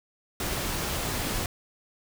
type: noise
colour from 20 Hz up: pink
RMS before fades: -30 dBFS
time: 0.4-1.46 s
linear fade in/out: 2 ms
effects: none